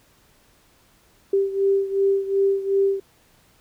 sine beating tone pair, 392 / 394.7 Hz, G4 / G4, 0 / +12 cents, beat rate 2.7 Hz, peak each -19 / -23 dBFS, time 1.33-3 s, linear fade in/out 5 ms, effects pink hiss -58 dBFS RMS until 3.6 s

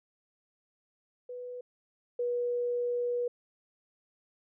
sine tone pair in turn, 493.9 / 484.9 Hz, B4 / B4, 0 / -32 cents, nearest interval unison, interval 32 cents, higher first, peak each -38 / -28 dBFS, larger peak second, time 1.29-1.61 / 2.19-3.28 s, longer second, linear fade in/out 5 ms, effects none

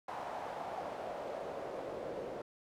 pink noise with band-pass filter sweep, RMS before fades -42 dBFS, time 0.08-2.42 s, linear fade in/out 5 ms, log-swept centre 820 to 480 Hz, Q 2.7, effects none

